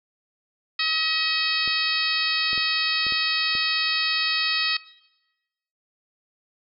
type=harmonic tone; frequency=637 Hz; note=D#5; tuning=41 cents sharp; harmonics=2 / 3 / 4 / 5 / 6 / 7 / 8; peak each=-32 / -29 / -28 / -32 / -28 / -27 / -31 dBFS; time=0.79-4.77 s; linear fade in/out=5 ms
type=clicks; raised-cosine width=2 ms; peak=-26 dBFS; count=6; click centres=1.677 / 2.531 / 2.578 / 3.067 / 3.123 / 3.552 s
effects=noise-tail reverb RT60 1.0 s tail -19 dB re dry